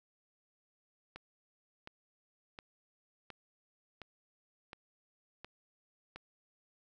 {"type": "click train", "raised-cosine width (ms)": 0.3, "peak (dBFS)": -30, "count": 8, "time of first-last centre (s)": [1.16, 6.16], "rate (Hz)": 1.4, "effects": []}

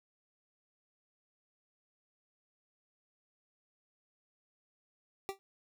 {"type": "tone with exponential decay", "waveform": "25% pulse", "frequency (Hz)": 390.5, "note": "G4", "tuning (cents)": -7, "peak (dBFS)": -28, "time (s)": [5.29, 5.39], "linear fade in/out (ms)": 0, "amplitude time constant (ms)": 20, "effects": []}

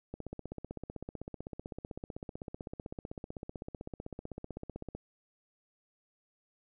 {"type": "click train", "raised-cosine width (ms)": 2, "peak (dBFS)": -27, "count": 77, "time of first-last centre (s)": [0.14, 4.95], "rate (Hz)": 15.8, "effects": []}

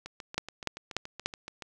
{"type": "two click trains", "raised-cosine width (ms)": 0.2, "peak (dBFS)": [-11, -23], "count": [4, 12], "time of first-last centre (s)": [[0.38, 1.26], [0.06, 1.623]], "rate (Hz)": [3.41, 7.04], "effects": []}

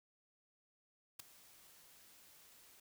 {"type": "noise with ADSR envelope", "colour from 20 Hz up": "white", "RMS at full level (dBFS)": -44, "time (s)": [1.19, 2.8], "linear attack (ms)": 8, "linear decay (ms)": 7, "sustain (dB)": -19, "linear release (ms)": 5, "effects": []}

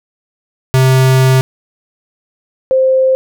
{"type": "tone pair in turn", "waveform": ["square", "sine"], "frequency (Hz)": [130.9, 523.6], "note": ["C3", "C5"], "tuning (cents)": [1, 1], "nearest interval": "2 octaves", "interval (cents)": 2400, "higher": "second", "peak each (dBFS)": -7, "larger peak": "neither", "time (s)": [[0.74, 1.41], [2.71, 3.15]], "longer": "first", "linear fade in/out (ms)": 0, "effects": []}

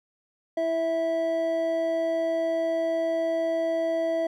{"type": "tone pair together", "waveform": "triangle", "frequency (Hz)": [329.6, 656], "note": ["E4", "E5"], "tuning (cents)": [0, -9], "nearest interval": "octave", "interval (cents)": 1191, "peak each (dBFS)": [-29, -22], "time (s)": [0.57, 4.27], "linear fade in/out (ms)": 5, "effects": []}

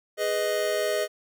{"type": "chord", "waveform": "square", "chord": "G# minor", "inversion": "none", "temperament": "just", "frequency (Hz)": [415.3, 498.4, 623], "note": ["G#4", "B4", "D#5"], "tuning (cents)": [0, 16, 2], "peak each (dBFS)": [-30, -32, -27], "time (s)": [0.17, 1.08], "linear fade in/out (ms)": 50, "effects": []}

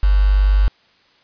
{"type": "tone with quantisation", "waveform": "sine", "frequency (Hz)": 49.34, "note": "G1", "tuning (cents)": 12, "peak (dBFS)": -10, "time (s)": [0.03, 0.68], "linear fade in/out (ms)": 0, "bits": 5, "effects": ["white hiss -55 dBFS RMS until 1.23 s", "resampled to 11025 Hz"]}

